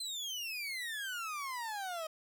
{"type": "exponential sweep", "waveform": "30% pulse", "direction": "down", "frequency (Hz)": [4149, 622.3], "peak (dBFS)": -35, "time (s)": [0, 2.07], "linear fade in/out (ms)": 5, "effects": []}